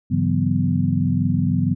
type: tone cluster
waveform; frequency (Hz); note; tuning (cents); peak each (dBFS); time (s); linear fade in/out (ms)
sine; 100.8 / 141.7 / 165.8 / 187.4 / 248; G2 / C#3 / E3 / F#3 / B3; +49 / +38 / +10 / +22 / +7; -23; 0.1-1.75; 20
effects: none